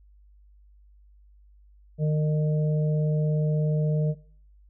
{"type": "harmonic tone", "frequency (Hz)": 152.8, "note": "D#3", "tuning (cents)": -31, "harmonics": [1, 3, 4], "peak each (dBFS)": [-21, -32, -35], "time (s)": [1.98, 4.15], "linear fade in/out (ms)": 50, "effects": ["noise-tail reverb RT60 0.5 s tail -19 dB re dry", "added 50 Hz sine -52 dBFS peak until 4.69 s"]}